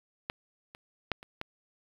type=clicks; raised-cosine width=0.3 ms; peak=-16 / -30 / -12 / -30 / -19 dBFS; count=5; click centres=0.299 / 0.749 / 1.117 / 1.229 / 1.414 s; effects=low-pass 5000 Hz 12 dB/octave + 8-bit